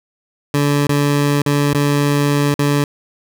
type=tone with dropouts; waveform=20% pulse; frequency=144.1 Hz; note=D3; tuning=33 cents flat; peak=-8 dBFS; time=0.54-2.84 s; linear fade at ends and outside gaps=2 ms; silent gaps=0.869-0.893 / 1.42-1.462 / 1.734-1.747 / 2.541-2.591 s; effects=none